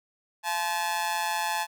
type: tone with amplitude modulation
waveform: sawtooth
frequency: 862 Hz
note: A5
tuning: 36 cents flat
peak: -19 dBFS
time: 0.43-1.67 s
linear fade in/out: 50 ms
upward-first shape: sine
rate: 175 Hz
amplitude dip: 80%
effects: none